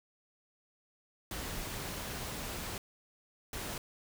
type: noise bursts at uneven times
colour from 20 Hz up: pink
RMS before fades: -40 dBFS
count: 2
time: 1.31-2.78 / 3.53-3.78 s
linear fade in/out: 2 ms
effects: none